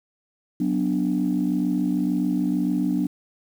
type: chord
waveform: sine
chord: B minor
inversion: second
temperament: equal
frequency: 185 / 246.9 / 293.7 Hz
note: F#3 / B3 / D4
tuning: 0 / 0 / 0 cents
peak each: -24 / -24 / -23 dBFS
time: 0.6-3.07 s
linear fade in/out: 5 ms
effects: tanh soft clip ceiling -13 dBFS + 8-bit